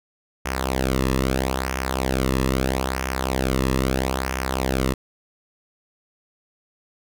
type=tone with flanger; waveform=sawtooth; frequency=65.41 Hz; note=C2; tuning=in tune; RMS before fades=-23 dBFS; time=0.45-4.94 s; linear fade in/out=10 ms; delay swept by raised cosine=0.24 to 1.34 ms; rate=0.77 Hz; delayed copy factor=-0.7; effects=none